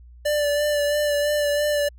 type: tone with vibrato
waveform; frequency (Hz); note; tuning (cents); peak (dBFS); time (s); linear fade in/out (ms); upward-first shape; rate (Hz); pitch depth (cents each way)
square; 587; D5; -1; -20; 0.25-1.89; 10; sine; 3; 23
effects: added 60 Hz sine -43 dBFS peak until 1.98 s